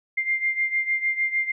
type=beating tone pair; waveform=sine; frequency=2100 / 2106.6 Hz; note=C7 / C7; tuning=+6 / +11 cents; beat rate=6.6 Hz; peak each=-23 / -27 dBFS; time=0.17-1.52 s; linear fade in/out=10 ms; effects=none